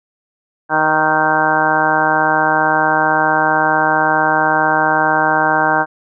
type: harmonic tone with a mistuned harmonic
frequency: 155.56 Hz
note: D#3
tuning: in tune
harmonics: 1 / 2 / 3 / 4 / 5 / 6 / 7 / 8 / 9 / 10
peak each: -29 / -23 / -26 / -21 / -17 / -18 / -22 / -26 / -22 / -17 dBFS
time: 0.69-5.86 s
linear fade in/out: 50 ms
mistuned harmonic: 3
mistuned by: +29 cents
effects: none